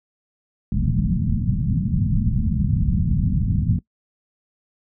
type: low-pass noise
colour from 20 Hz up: white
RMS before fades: -20 dBFS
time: 0.72-3.79 s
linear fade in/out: 2 ms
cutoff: 210 Hz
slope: 48 dB/octave
effects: noise-tail reverb RT60 0.1 s tail -21 dB re dry